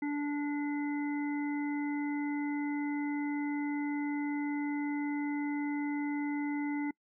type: harmonic tone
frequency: 290.9 Hz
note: D4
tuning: 16 cents flat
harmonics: 1 / 3 / 5 / 7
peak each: -31 / -43 / -51 / -43 dBFS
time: 0.02-6.91 s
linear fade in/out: 5 ms
effects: noise-tail reverb RT60 0.1 s tail -25 dB re dry